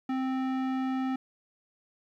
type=tone with low-pass filter; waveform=square; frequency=261.6 Hz; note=C4; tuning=in tune; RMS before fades=-30 dBFS; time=0.09-1.16 s; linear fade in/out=5 ms; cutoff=2000 Hz; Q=0.69; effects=11-bit